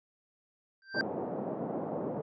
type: tone with exponential growth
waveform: square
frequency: 1568 Hz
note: G6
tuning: in tune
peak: -25 dBFS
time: 0.82-1.01 s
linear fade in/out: 1 ms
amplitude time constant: 41 ms
type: band-pass noise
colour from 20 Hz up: white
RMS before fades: -36 dBFS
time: 0.94-2.22 s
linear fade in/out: 10 ms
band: 150 to 690 Hz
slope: 24 dB/octave
effects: resampled to 16000 Hz